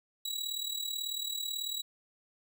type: tone with amplitude modulation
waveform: sawtooth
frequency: 3895 Hz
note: B7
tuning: 25 cents flat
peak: -28 dBFS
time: 0.25-1.82 s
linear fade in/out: 5 ms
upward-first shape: sine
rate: 38.2 Hz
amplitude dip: 70%
effects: none